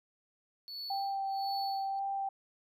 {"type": "tone with tremolo", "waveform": "triangle", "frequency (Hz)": 4435, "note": "C#8", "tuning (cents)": 0, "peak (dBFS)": -37, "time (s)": [0.68, 1.99], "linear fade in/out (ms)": 0, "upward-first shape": "sine", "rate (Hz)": 1.4, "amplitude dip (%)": 95}
{"type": "tone with vibrato", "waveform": "sine", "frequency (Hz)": 784, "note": "G5", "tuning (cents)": 0, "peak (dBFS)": -32, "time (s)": [0.9, 2.29], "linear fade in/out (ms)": 5, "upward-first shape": "sine", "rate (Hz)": 1.9, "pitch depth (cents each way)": 10}
{"effects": []}